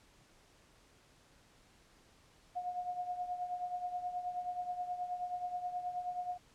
sine tone with tremolo, 719 Hz, F#5, 50 cents flat, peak -33 dBFS, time 2.55-6.38 s, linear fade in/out 20 ms, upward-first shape triangle, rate 9.4 Hz, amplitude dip 75%, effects pink hiss -65 dBFS RMS until 6.54 s + low-pass 9000 Hz 12 dB/octave

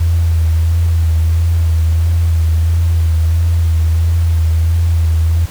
sine tone with vibrato, 82.41 Hz, E2, in tune, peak -9 dBFS, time 0-5.46 s, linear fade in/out 10 ms, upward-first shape sine, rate 1.5 Hz, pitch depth 36 cents each way, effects pink hiss -34 dBFS RMS until 5.5 s

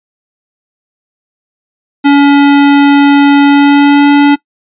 square tone with pitch glide, 283.6 to 286.6 Hz, C#4 to D4, +40 to -42 cents, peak -3 dBFS, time 2.04-4.36 s, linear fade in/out 20 ms, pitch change +18 cents, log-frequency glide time 3.45-4.11 s, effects noise-tail reverb RT60 0.1 s tail -22 dB re dry + resampled to 8000 Hz

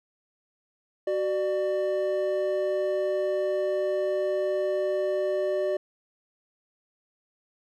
triangle tone pair together, 375.6 / 596.2 Hz, F#4 / D5, +26 / +26 cents, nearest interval minor sixth, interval 800 cents, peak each -26 / -24 dBFS, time 1.07-5.77 s, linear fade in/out 5 ms, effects none

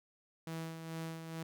sawtooth tone with tremolo, 162.9 Hz, E3, 20 cents flat, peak -35 dBFS, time 0.47-1.43 s, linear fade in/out 2 ms, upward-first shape sine, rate 2.3 Hz, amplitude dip 50%, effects none

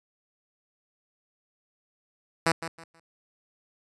5% pulse tone with echo, 164.81 Hz, E3, in tune, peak -9 dBFS, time 2.46-2.52 s, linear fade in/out 5 ms, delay 160 ms, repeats 3, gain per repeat -12 dB, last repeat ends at 3 s, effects resampled to 24000 Hz

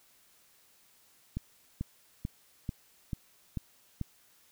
click train, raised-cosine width 5 ms, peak -21 dBFS, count 7, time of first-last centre 1.37-4.013 s, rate 2.27 Hz, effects white hiss -64 dBFS RMS until 4.51 s

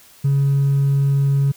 triangle tone with hard clipping, 139.1 Hz, C#3, 6 cents sharp, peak -13 dBFS, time 0.24-1.52 s, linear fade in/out 10 ms, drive 2 dB, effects white hiss -48 dBFS RMS until 1.56 s

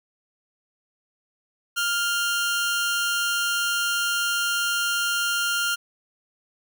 sawtooth tone pair together, 1400 / 3123 Hz, F6 / G7, +4 / -7 cents, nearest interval octave + major second, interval 1389 cents, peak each -19 / -28 dBFS, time 1.76-5.76 s, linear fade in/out 20 ms, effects none

